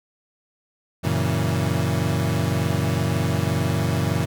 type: chord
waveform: 35% pulse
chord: F# dominant seventh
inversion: none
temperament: equal with one note detuned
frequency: 93.25 / 116.54 / 138.59 / 164.81 Hz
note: F#2 / A#2 / C#3 / E3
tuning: +14 / 0 / 0 / 0 cents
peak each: -24 dBFS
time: 1.03-4.26 s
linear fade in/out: 20 ms
effects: none